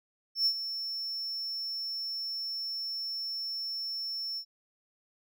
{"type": "tone with ADSR envelope", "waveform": "triangle", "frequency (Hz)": 5400, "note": "E8", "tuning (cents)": 41, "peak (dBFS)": -21, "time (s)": [0.35, 4.45], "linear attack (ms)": 110, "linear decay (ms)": 71, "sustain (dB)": -11, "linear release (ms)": 75, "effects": []}